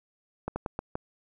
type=slowing click train; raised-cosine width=1 ms; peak=-17 dBFS; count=5; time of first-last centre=0.48-0.955 s; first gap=80 ms; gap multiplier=1.27; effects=none